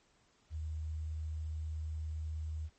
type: tone with quantisation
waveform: sine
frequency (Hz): 78.3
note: D#2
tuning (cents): +11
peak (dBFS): -36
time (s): 0.5-2.7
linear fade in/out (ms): 50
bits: 11
effects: pink hiss -70 dBFS RMS until 2.78 s + MP3 32 kbps